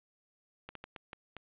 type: slowing click train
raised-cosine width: 0.3 ms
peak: -27 dBFS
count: 6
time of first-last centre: 0.69-1.367 s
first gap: 63 ms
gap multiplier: 1.39
effects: resampled to 8000 Hz + 10-bit